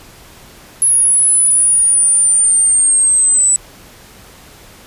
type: linear sweep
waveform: sine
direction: down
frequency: 10548 to 7902 Hz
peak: -8 dBFS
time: 0.82-3.56 s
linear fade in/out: 0 ms
effects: pink hiss -40 dBFS RMS until 4.86 s + resampled to 32000 Hz